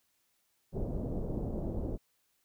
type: low-pass noise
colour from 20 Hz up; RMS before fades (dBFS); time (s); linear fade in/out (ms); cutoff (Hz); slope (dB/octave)
pink; -35; 0.72-1.98; 50; 560; 24
effects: white hiss -75 dBFS RMS until 2.44 s